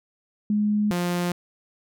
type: tone pair in turn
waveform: sine / sawtooth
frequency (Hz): 209.3 / 176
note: G#3 / F3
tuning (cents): +14 / +14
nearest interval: minor third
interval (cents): 300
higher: first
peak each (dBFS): -19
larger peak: neither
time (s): 0.5-0.91 / 0.91-1.32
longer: neither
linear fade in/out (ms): 2
effects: none